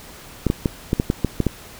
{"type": "clicks", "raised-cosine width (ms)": 3, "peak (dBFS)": -4, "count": 9, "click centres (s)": [0.467, 0.501, 0.658, 0.931, 0.999, 1.101, 1.247, 1.403, 1.467], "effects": ["pink hiss -41 dBFS RMS until 1.79 s"]}